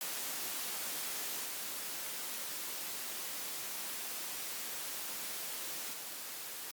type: noise with level steps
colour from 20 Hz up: white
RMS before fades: -39 / -41 / -44 dBFS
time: 0.01-6.71 s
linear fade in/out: 2 ms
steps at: 1.44 / 5.93 s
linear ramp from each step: 10 ms
effects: high-pass 200 Hz 12 dB/octave + Opus 48 kbps